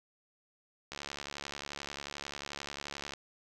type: click train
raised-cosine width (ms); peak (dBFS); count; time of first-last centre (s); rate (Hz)
0.2; -22; 159; 0.92-3.136; 71.3
effects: none